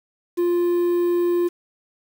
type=tone; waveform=triangle; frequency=349.2 Hz; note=F4; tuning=in tune; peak=-15 dBFS; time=0.37-1.49 s; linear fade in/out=20 ms; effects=7-bit